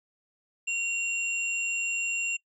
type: tone pair together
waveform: sine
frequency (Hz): 2753 / 7340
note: F7 / A#8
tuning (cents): -25 / -28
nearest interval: octave + perfect fourth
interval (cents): 1697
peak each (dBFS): -27 / -36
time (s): 0.67-2.37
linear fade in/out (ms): 10
effects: noise-tail reverb RT60 0.1 s tail -23 dB re dry